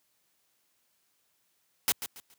white noise with echo, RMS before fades -25 dBFS, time 1.88-1.92 s, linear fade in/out 0 ms, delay 140 ms, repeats 3, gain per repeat -11 dB, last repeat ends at 2.34 s, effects white hiss -73 dBFS RMS until 2.38 s + high-pass 80 Hz 12 dB/octave

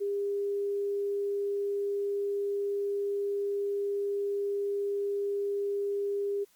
sine tone, 402.8 Hz, G4, 47 cents sharp, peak -28 dBFS, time 0-6.45 s, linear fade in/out 20 ms, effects white hiss -65 dBFS RMS until 6.55 s + Opus 48 kbps

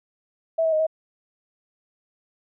sine tone with pitch steps, 653 / 644 / 623 / 637 Hz, E5 / E5 / D#5 / D#5, -17 / -41 / +2 / +41 cents, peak -18 dBFS, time 0.58-0.868 s, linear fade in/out 10 ms, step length 72 ms, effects none

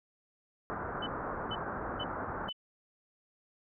white low-pass noise, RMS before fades -38 dBFS, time 0.7-2.49 s, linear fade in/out 0 ms, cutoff 1500 Hz, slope 48 dB/octave
sine tone bursts, 3006 Hz, F#7, 27 cents sharp, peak -36 dBFS, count 4, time 1.02-2.528 s, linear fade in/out 10 ms, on 47 ms, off 440 ms
effects none

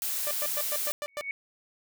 blue noise, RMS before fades -31 dBFS, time 0.02-0.92 s, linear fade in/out 0 ms
sawtooth tone bursts, 590 Hz, D5, 8 cents sharp, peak -27 dBFS, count 7, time 0.27-1.21 s, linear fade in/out 0 ms, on 40 ms, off 110 ms
sine tone with exponential growth, 2225 Hz, C#7, 6 cents sharp, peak -27 dBFS, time 1.08-1.31 s, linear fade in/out 1 ms, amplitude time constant 48 ms
effects none

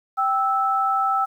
sine tone pair together, 781.3 / 1314 Hz, G5 / E6, -6 / -6 cents, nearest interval major sixth, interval 900 cents, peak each -22 / -20 dBFS, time 0.17-1.26 s, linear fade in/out 20 ms, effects 9-bit

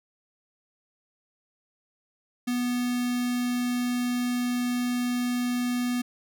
square tone with notch filter, 245.5 Hz, B3, 10 cents flat, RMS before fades -27 dBFS, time 2.47-6.02 s, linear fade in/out 10 ms, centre 850 Hz, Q 1.3, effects none

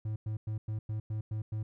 triangle tone bursts, 108.1 Hz, A2, 30 cents flat, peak -30 dBFS, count 8, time 0.05-1.63 s, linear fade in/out 5 ms, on 110 ms, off 100 ms, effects none

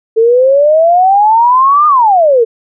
sine exponential two-way sweep, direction up then down, 440 to 1229 to 440 Hz, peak -4 dBFS, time 0.16-2.45 s, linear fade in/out 20 ms, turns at 1.87 s, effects none

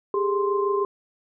sine tone cluster, 399.2 / 425.6 / 1047 Hz, G4 / G#4 / C6, +32 / +42 / +1 cents, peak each -22 / -29 / -26 dBFS, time 0.14-0.85 s, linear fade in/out 2 ms, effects none

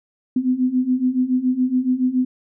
sine beating tone pair, 249.9 / 257 Hz, B3 / C4, +21 / -31 cents, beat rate 7.1 Hz, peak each -21 / -18 dBFS, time 0.36-2.25 s, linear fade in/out 5 ms, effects none

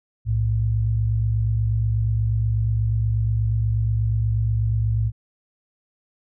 sine tone pair together, 61.5 / 109.8 Hz, B1 / A2, -7 / -3 cents, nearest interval minor seventh, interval 1004 cents, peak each -24 / -19 dBFS, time 0.25-5.12 s, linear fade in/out 50 ms, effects none

